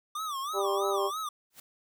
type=tone with vibrato; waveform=square; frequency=1174.7 Hz; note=D6; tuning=in tune; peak=-33 dBFS; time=0.15-1.29 s; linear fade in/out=5 ms; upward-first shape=sine; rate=3.1 Hz; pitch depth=170 cents each way
type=harmonic tone; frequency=197.6 Hz; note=G3; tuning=14 cents sharp; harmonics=2 / 3 / 4 / 5 / 6; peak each=-29 / -33 / -35 / -37 / -39 dBFS; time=0.53-1.11 s; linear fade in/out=50 ms
type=noise with exponential growth; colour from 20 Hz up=white; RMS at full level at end=-43 dBFS; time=1.5-1.6 s; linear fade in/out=5 ms; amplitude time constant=21 ms
effects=none